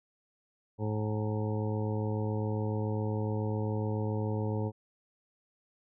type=harmonic tone with a mistuned harmonic; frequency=107.2 Hz; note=A2; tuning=45 cents flat; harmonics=1 / 2 / 3 / 4 / 5 / 7 / 8 / 9; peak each=-31 / -37 / -40 / -38 / -41 / -48 / -47 / -46 dBFS; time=0.78-4.72 s; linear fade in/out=50 ms; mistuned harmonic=9; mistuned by=-70 cents; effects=none